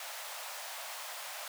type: high-pass noise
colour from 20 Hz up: pink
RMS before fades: -43 dBFS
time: 0-1.48 s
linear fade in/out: 2 ms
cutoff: 590 Hz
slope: 48 dB/octave
effects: none